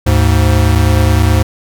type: tone pair together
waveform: square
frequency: 74.95 / 104.5 Hz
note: D2 / G#2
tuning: +36 / +11 cents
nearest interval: tritone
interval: 575 cents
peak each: -11 dBFS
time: 0.06-1.43 s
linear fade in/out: 10 ms
effects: none